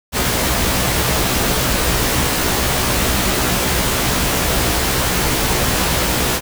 pink noise with comb filter, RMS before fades -17 dBFS, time 0.12-6.41 s, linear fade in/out 50 ms, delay 16 ms, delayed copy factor +0.65, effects none

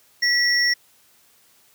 triangle tone pair together, 1944 / 5498 Hz, B6 / F8, -28 / -28 cents, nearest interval octave + tritone, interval 1800 cents, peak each -17 / -19 dBFS, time 0.22-0.74 s, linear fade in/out 10 ms, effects white hiss -57 dBFS RMS until 1.74 s + high-pass 60 Hz 12 dB/octave

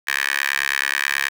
10% pulse tone with high-pass filter, 69.3 Hz, C#2, in tune, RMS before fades -22 dBFS, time 0.07-1.29 s, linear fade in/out 10 ms, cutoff 1800 Hz, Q 3.5, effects none

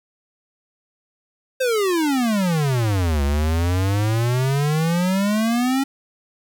square exponential two-way sweep, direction down then up, 531 to 69.2 to 276.1 Hz, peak -18 dBFS, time 1.6-5.84 s, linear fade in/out 10 ms, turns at 3.23 s, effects 8-bit

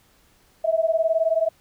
sine beating tone pair, 641 / 660 Hz, E5 / E5, -49 / +2 cents, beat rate 19 Hz, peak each -21 dBFS, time 0.64-1.49 s, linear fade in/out 10 ms, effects pink hiss -59 dBFS RMS until 1.6 s

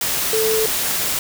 sine tone in noise, 440 Hz, A4, in tune, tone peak -17 dBFS, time 0.33-0.66 s, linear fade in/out 2 ms, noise white, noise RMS -21 dBFS, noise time 0.01-1.19 s, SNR +1 dB, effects none

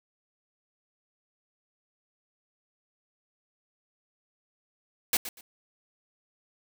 white noise with echo, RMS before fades -24 dBFS, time 5.13-5.17 s, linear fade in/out 2 ms, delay 120 ms, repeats 2, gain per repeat -13 dB, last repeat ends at 5.41 s, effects none

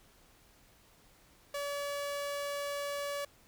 sawtooth tone, 571 Hz, D5, 49 cents flat, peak -31 dBFS, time 1.54-3.25 s, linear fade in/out 5 ms, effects pink hiss -63 dBFS RMS until 3.47 s

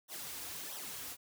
white noise with flanger, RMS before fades -44 dBFS, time 0.08-1.17 s, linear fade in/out 50 ms, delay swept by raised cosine 0.42 to 5.22 ms, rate 1.5 Hz, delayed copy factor -0.8, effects none

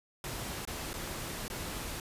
pink noise with dropouts, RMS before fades -39 dBFS, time 0.24-2 s, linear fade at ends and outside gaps 2 ms, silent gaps 0.652-0.674 / 0.933-0.939 / 1.481-1.5 s, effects resampled to 32000 Hz

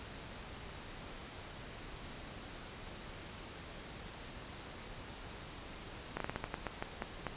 slowing click train, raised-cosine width 0.5 ms, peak -21 dBFS, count 11, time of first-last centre 6.17-7.267 s, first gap 33 ms, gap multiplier 1.25, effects pink hiss -48 dBFS RMS until 7.36 s + resampled to 8000 Hz

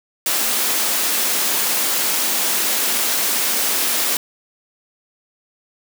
white high-pass noise, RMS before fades -19 dBFS, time 0.26-4.17 s, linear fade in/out 2 ms, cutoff 190 Hz, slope 48 dB/octave, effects none

